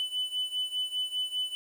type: beating tone pair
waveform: triangle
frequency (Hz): 3000 / 3005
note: F#7 / F#7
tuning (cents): +23 / +26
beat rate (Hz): 5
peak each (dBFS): -30 / -33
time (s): 0-1.55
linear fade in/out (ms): 0
effects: 9-bit